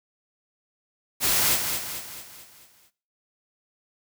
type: noise with echo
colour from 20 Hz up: white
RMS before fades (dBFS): -22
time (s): 1.2-1.59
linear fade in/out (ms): 50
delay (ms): 220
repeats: 6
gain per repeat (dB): -6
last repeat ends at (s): 2.91
effects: noise-tail reverb RT60 0.4 s tail -18 dB re dry